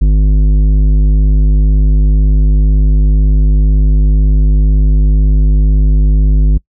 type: tone with tanh clipping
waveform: sine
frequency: 51 Hz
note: G#1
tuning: 31 cents flat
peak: -7 dBFS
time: 0.01-6.58 s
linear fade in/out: 10 ms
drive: 11 dB
effects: noise-tail reverb RT60 0.1 s tail -24 dB re dry

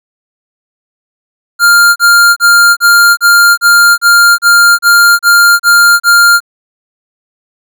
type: tone bursts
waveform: square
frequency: 1400 Hz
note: F6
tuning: 4 cents sharp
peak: -3 dBFS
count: 12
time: 1.59-6.404 s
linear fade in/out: 50 ms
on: 370 ms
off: 34 ms
effects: none

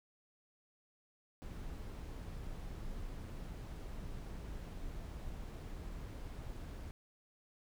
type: noise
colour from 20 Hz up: brown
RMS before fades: -45 dBFS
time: 1.42-6.91 s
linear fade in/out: 0 ms
effects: none

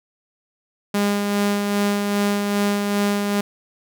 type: tone with tremolo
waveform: sawtooth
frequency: 203.5 Hz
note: G#3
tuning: 35 cents flat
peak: -13 dBFS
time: 0.94-3.41 s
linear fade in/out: 5 ms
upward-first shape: sine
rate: 2.5 Hz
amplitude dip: 35%
effects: none

